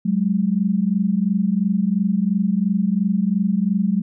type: tone pair together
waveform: sine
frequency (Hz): 186.8 / 209.7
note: F#3 / G#3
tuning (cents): +17 / +17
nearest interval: major second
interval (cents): 200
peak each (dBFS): -19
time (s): 0.05-4.02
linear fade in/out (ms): 10
effects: none